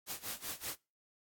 white noise with tremolo, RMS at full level -39 dBFS, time 0.06-0.77 s, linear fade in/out 50 ms, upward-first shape sine, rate 5.2 Hz, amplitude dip 90%, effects noise-tail reverb RT60 0.3 s tail -26 dB re dry + AAC 64 kbps

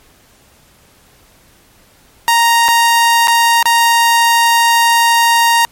sawtooth tone with dropouts, 932.3 Hz, A#5, in tune, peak -4 dBFS, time 2.28-5.65 s, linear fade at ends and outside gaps 0 ms, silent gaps 2.682-2.686 / 3.273-3.281 / 3.627-3.656 s, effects pink hiss -48 dBFS RMS until 5.71 s + MP3 64 kbps

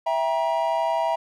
triangle chord, E diminished, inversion none, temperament just, 659.3 / 791.1 / 949.3 Hz, E5 / G5 / Bb5, 0 / +16 / +31 cents, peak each -22 / -26 / -23 dBFS, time 0.06-1.16 s, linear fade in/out 10 ms, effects none

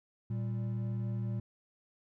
triangle tone pair together, 116.54 / 195.7 Hz, A#2 / G3, 0 / -3 cents, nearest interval major sixth, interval 897 cents, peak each -31 / -38 dBFS, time 0.3-1.4 s, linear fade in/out 5 ms, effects none

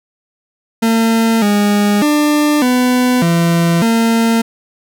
40% pulse tone with pitch steps, 226.6 / 205.5 / 297.7 / 250 / 169.1 / 228.2 Hz, A#3 / G#3 / D4 / B3 / E3 / A#3, -49 / -18 / +24 / +21 / +44 / -37 cents, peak -9 dBFS, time 0.82-4.42 s, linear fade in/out 10 ms, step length 600 ms, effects none

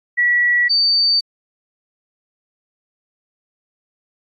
sine tone pair in turn, 1938 / 4591 Hz, B6 / D8, -33 / -40 cents, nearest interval octave + minor third, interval 1493 cents, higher second, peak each -12 dBFS, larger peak neither, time 0.17-0.69 / 0.69-1.21 s, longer neither, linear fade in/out 20 ms, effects AAC 64 kbps

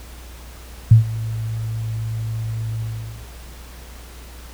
sine tone with ADSR envelope, 111.9 Hz, A2, 30 cents sharp, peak -3 dBFS, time 0.91-3.27 s, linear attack 5 ms, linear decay 120 ms, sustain -19 dB, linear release 460 ms, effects added 60 Hz sine -37 dBFS peak until 4.53 s + pink hiss -43 dBFS RMS until 4.53 s

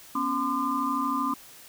sine tone cluster, 244.3 / 277.2 / 1027 / 1203 Hz, B3 / C#4 / C6 / D6, -19 / 0 / -33 / +41 cents, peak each -34 / -30 / -29 / -29 dBFS, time 0.15-1.34 s, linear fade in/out 5 ms, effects white hiss -49 dBFS RMS until 1.68 s

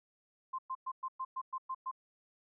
sine tone bursts, 1046.5 Hz, C6, in tune, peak -35 dBFS, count 9, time 0.53-1.914 s, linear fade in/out 10 ms, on 56 ms, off 110 ms, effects none

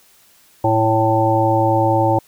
harmonic tone, 111 Hz, A2, 16 cents sharp, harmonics 1 / 3 / 5 / 7 / 8, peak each -19 / -19 / -19 / -19 / -19 dBFS, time 0.64-2.19 s, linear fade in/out 5 ms, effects white hiss -52 dBFS RMS until 2.27 s

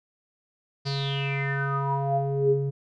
square tone with low-pass filter sweep, 138.6 Hz, C#3, in tune, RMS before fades -26 dBFS, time 0.85-2.71 s, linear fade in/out 20 ms, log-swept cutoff 4800 to 300 Hz, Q 9.9, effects none

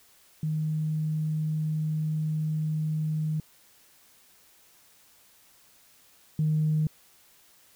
sine tone pair in turn, 155.3 / 154.6 Hz, D#3 / D#3, -3 / -11 cents, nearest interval unison, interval 8 cents, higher first, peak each -25 / -21 dBFS, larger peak second, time 0.43-3.4 / 6.39-6.87 s, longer first, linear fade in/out 2 ms, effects tanh soft clip ceiling -17 dBFS + white hiss -59 dBFS RMS until 7.75 s

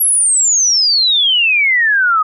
sine exponential sweep, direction down, 11540 to 1233 Hz, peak -9 dBFS, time 0-2.23 s, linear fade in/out 10 ms, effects none

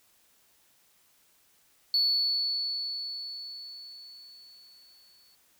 sine tone with exponential decay, 4435 Hz, C#8, in tune, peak -20 dBFS, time 1.94-5.35 s, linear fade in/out 1 ms, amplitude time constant 740 ms, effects tanh soft clip ceiling -18 dBFS + white hiss -65 dBFS RMS until 5.59 s

